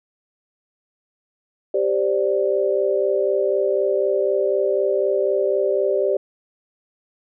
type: chord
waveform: sine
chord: G suspended fourth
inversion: none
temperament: equal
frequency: 392 / 523.3 / 587.3 Hz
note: G4 / C5 / D5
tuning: 0 / 0 / 0 cents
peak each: -20 / -23 / -21 dBFS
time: 1.74-6.17 s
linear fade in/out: 5 ms
effects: none